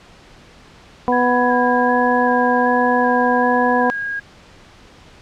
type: harmonic tone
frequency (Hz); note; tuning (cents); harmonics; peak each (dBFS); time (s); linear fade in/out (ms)
247.2; B3; +2; 1 / 2 / 3 / 4; -19 / -19 / -19 / -19; 1.08-3.9; 0
type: tone with vibrato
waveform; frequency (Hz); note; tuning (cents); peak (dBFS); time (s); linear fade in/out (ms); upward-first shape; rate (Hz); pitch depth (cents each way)
sine; 1652; G#6; -10; -21; 1.12-4.2; 10; square; 1.3; 19
effects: pink hiss -45 dBFS RMS until 5.21 s + low-pass 5000 Hz 12 dB/octave